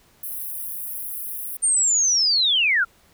white high-pass noise, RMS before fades -31 dBFS, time 0.23-1.57 s, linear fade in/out 5 ms, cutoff 9700 Hz, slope 96 dB/octave
sine linear sweep, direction down, 8960 to 1322 Hz, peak -16 dBFS, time 1.62-2.85 s, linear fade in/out 20 ms
effects pink hiss -57 dBFS RMS until 3.13 s

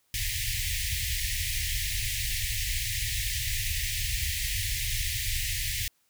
pink band-stop noise, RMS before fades -30 dBFS, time 0.14-5.88 s, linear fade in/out 2 ms, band 120 to 1800 Hz, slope 96 dB/octave, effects white hiss -70 dBFS RMS until 6.09 s

